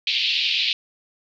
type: band-pass noise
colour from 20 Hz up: pink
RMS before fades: -22 dBFS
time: 0.07-0.73 s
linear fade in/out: 2 ms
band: 2500 to 4400 Hz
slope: 48 dB/octave
effects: none